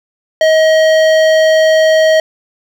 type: tone with hard clipping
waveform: sine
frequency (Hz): 633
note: D#5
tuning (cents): +30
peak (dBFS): -8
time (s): 0.41-2.2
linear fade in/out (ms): 2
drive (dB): 14
effects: none